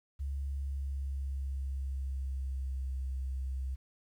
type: tone with pitch glide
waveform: sine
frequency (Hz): 69.3 to 65.64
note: C#2 to C2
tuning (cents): 0 to +6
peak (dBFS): -33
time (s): 0.19-3.76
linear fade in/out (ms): 20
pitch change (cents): -94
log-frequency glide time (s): 0.38-2.94
effects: 11-bit